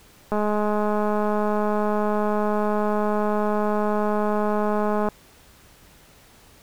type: click train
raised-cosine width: 1 ms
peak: -11 dBFS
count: 1002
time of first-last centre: 0.32-5.087 s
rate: 210 Hz
effects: pink hiss -52 dBFS RMS until 6.62 s